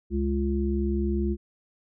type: harmonic tone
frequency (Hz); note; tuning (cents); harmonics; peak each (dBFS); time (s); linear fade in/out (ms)
69.4; C#2; +3; 1 / 3 / 5; -26 / -28 / -29; 0.1-1.37; 50
effects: none